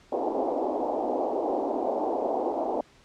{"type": "band-pass noise", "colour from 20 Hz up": "white", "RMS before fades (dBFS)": -28, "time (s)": [0.12, 2.81], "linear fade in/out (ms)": 5, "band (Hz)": [260, 840], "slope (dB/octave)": 48, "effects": ["pink hiss -57 dBFS RMS until 3.04 s", "low-pass 6000 Hz 12 dB/octave"]}